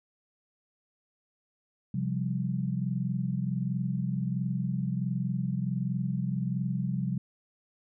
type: chord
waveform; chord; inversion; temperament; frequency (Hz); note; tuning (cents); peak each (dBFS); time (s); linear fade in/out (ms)
sine; C suspended fourth; none; equal with one note detuned; 131.42 / 174.61 / 196; C3 / F3 / G3; +8 / 0 / 0; -31 / -32 / -33; 1.94-7.18; 5
effects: none